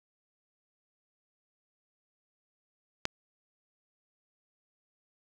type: click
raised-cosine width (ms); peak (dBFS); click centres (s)
0.2; -11; 3.054
effects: none